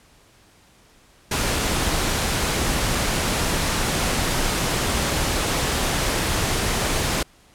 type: noise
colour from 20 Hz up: pink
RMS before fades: -22 dBFS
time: 1.31-7.23 s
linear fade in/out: 5 ms
effects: pink hiss -54 dBFS RMS until 7.54 s + low-pass 11000 Hz 12 dB/octave